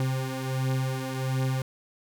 40% pulse beating tone pair, 130.81 / 132.21 Hz, C3 / C3, 0 / +18 cents, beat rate 1.4 Hz, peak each -27 / -31 dBFS, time 0-1.62 s, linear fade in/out 2 ms, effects none

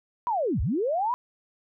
sine linear two-way sweep, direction down then up, 1013 to 49.33 to 1013 Hz, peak -23 dBFS, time 0.27-1.14 s, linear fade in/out 0 ms, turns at 0.61 s, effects none

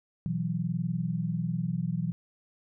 sine chord, B suspended fourth, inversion none, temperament equal, 123.47 / 164.81 / 185 Hz, B2 / E3 / F#3, 0 / 0 / 0 cents, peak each -34 / -30 / -33 dBFS, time 0.26-2.12 s, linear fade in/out 0 ms, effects none

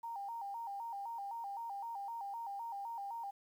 sine tone with vibrato, 860 Hz, A5, 40 cents flat, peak -40 dBFS, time 0.03-3.31 s, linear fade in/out 10 ms, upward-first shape square, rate 3.9 Hz, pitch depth 130 cents each way, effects 11-bit

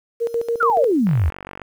sine tone with tremolo, 466.2 Hz, A#4, in tune, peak -17 dBFS, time 0.2-0.92 s, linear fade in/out 20 ms, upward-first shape square, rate 7 Hz, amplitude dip 75%
sine exponential sweep, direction down, 1486 to 69 Hz, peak -14 dBFS, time 0.6-1.3 s, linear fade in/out 10 ms
click train, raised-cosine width 0.5 ms, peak -18 dBFS, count 27, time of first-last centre 1.07-1.617 s, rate 47.5 Hz
effects 8-bit

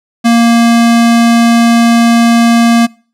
square tone, 233.1 Hz, A#3, in tune, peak -5 dBFS, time 0.24-2.87 s, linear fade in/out 20 ms, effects noise-tail reverb RT60 0.4 s tail -24 dB re dry + low-pass 10000 Hz 12 dB/octave

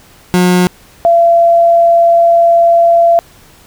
30% pulse / sine tone pair in turn, 180 / 679.6 Hz, F#3 / F5, -47 / -47 cents, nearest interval octave + major seventh, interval 2300 cents, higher second, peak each -4 dBFS, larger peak neither, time 0.34-0.67 / 1.05-3.19 s, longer second, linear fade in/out 0 ms, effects pink hiss -42 dBFS RMS until 3.66 s

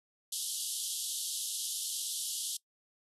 white band-pass noise, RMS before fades -37 dBFS, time 0.32-2.57 s, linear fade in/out 5 ms, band 3000 to 12000 Hz, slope 96 dB/octave, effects noise-tail reverb RT60 0.1 s tail -21 dB re dry

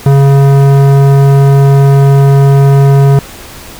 sine tone with tanh clipping, 138.59 Hz, C#3, in tune, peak -4 dBFS, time 0.06-3.19 s, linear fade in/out 2 ms, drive 16 dB, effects pink hiss -29 dBFS RMS until 3.79 s

